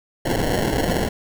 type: noise with sample-and-hold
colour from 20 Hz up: white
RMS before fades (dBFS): -21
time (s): 0.25-1.09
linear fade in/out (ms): 10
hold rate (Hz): 1225
effects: none